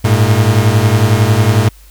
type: beating tone pair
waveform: 40% pulse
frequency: 102.7 / 113.7 Hz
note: G#2 / A#2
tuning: -19 / -43 cents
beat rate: 11 Hz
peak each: -10 dBFS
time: 0.04-1.69 s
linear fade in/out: 10 ms
effects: added 50 Hz sine -38 dBFS peak until 1.9 s + white hiss -46 dBFS RMS until 1.9 s